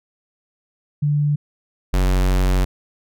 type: tone pair in turn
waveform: sine / square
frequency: 146.83 / 46.34 Hz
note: D3 / F#1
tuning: 0 / +3 cents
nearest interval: octave + minor sixth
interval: 1997 cents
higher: first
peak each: -15 dBFS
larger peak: neither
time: 1.02-1.36 / 1.93-2.65 s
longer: second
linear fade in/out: 10 ms
effects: none